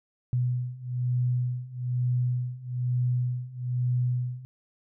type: beating tone pair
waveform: sine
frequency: 123.47 / 124.57 Hz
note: B2 / B2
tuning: 0 / +15 cents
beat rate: 1.1 Hz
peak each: -29 / -27 dBFS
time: 0.33-4.45 s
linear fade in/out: 0 ms
effects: none